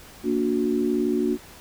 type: chord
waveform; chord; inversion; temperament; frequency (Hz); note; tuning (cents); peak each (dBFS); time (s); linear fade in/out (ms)
sine; Bb augmented; none; just; 233.1 / 291.4 / 364.2; Bb3 / D4 / F#4; 0 / -13 / -27; -25 / -25 / -24; 0.23-1.38; 50
effects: pink hiss -46 dBFS RMS until 1.6 s